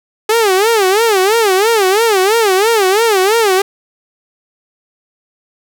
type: tone with vibrato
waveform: sawtooth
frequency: 415.3 Hz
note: G#4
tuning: in tune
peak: -5 dBFS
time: 0.29-3.62 s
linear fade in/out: 5 ms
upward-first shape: sine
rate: 3 Hz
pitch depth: 200 cents each way
effects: none